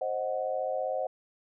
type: chord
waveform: sine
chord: C diminished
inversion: none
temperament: equal with one note detuned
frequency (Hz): 526.9 / 622.3 / 740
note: C5 / Eb5 / Gb5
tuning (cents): +12 / 0 / 0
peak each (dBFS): -32 / -33 / -34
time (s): 0.01-1.07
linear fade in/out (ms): 5
effects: none